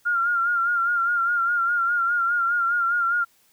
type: tone with vibrato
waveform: sine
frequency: 1396.9 Hz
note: F6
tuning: in tune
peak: -19 dBFS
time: 0.05-3.25 s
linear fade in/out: 20 ms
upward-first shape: sine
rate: 4.9 Hz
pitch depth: 49 cents each way
effects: white hiss -61 dBFS RMS until 3.52 s